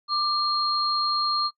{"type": "tone pair together", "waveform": "sine", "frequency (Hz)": [1187, 4230], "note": ["D6", "C8"], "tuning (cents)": [18, 18], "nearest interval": "octave + minor seventh", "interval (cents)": 2200, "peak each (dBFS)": -24, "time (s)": [0.08, 1.51], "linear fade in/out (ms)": 50, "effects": ["noise-tail reverb RT60 0.1 s tail -26 dB re dry"]}